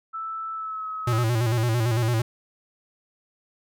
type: tone with pitch glide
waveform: sine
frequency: 1318.5 to 1281 Hz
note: E6 to E6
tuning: 0 to -50 cents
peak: -29 dBFS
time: 0.13-1.24 s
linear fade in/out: 20 ms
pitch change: -50 cents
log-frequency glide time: 0.53-0.88 s
type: tone with vibrato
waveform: square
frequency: 116.54 Hz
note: A#2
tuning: in tune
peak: -21 dBFS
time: 1.07-2.22 s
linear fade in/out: 5 ms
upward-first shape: square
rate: 8.9 Hz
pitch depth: 76 cents each way
effects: none